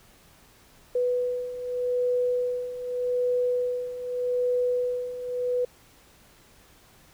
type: beating tone pair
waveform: sine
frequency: 493.9 / 494.73 Hz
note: B4 / B4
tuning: 0 / +3 cents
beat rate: 0.83 Hz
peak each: -30 / -25 dBFS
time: 0.95-5.65 s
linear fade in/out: 5 ms
effects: pink hiss -56 dBFS RMS until 7.13 s